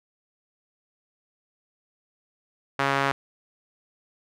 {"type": "tone with band-pass filter", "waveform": "sawtooth", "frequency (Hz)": 138, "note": "C#3", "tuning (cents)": -7, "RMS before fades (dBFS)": -24, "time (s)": [2.79, 3.12], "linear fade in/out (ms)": 5, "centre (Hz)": 1400, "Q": 1.1, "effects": []}